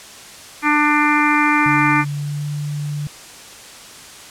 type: harmonic tone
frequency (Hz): 297.7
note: D4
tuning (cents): +24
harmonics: 1 / 3 / 4 / 5 / 6 / 7 / 8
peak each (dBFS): -18 / -20 / -19 / -23 / -23 / -21 / -21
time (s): 0.62-2.05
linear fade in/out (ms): 50
type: tone with pitch glide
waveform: sine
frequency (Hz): 142.6 to 146.95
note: C#3 to D3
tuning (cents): +49 to +1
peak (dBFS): -21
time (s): 1.66-3.07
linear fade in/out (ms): 0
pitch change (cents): +52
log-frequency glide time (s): 1.84-2.47
effects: white hiss -38 dBFS RMS until 4.3 s + low-pass 9000 Hz 12 dB/octave